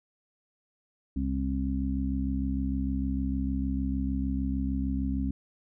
harmonic tone, 66.6 Hz, C2, 31 cents sharp, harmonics 1 / 2 / 3 / 4, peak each -30 / -40 / -33 / -31 dBFS, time 1.16-5.31 s, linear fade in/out 5 ms, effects none

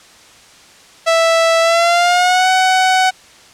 sawtooth tone with pitch glide, 659.3 to 748.6 Hz, E5 to F#5, 0 to +20 cents, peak -6 dBFS, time 1.06-3.11 s, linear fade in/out 20 ms, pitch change +220 cents, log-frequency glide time 1.61-2.49 s, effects white hiss -43 dBFS RMS until 3.53 s + low-pass 7000 Hz 12 dB/octave

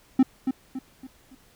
triangle tone with echo, 261.6 Hz, C4, in tune, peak -11 dBFS, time 0.19-0.23 s, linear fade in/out 5 ms, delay 280 ms, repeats 4, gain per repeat -8 dB, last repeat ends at 1.35 s, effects pink hiss -58 dBFS RMS until 1.55 s

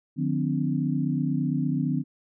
sine tone cluster, 150.8 / 179.4 / 253.8 / 289 Hz, D3 / F3 / B3 / D4, +46 / +47 / +47 / -28 cents, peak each -27 / -30 / -27 / -32 dBFS, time 0.16-2.04 s, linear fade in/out 50 ms, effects none

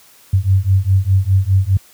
sine beating tone pair, 93.5 / 98.4 Hz, F#2 / G2, +19 / +7 cents, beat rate 4.9 Hz, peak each -13 dBFS, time 0.33-1.77 s, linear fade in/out 5 ms, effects white hiss -47 dBFS RMS until 1.93 s + high-pass 60 Hz 12 dB/octave

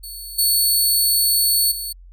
10% pulse tone with level steps, 4435 Hz, C#8, in tune, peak -25 / -8 / -19 dBFS, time 0.03-1.93 s, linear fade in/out 10 ms, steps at 0.38 / 1.71 s, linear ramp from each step 10 ms, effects added 44 Hz sine -40 dBFS peak until 2.12 s

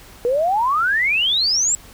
sine exponential sweep, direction up, 466.2 to 7810 Hz, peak -15 dBFS, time 0.25-1.75 s, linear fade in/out 0 ms, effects added 50 Hz sine -48 dBFS peak until 1.93 s + pink hiss -44 dBFS RMS until 1.93 s

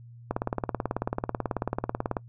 click train, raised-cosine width 1 ms, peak -13 dBFS, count 35, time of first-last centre 0.31-2.168 s, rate 18.3 Hz, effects noise-tail reverb RT60 0.1 s tail -24 dB re dry + added 118 Hz sine -45 dBFS peak until 2.28 s

